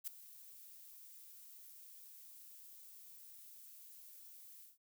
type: noise with ADSR envelope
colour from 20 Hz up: violet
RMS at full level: -40 dBFS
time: 0.04-4.78 s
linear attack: 33 ms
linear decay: 7 ms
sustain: -17 dB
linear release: 160 ms
effects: none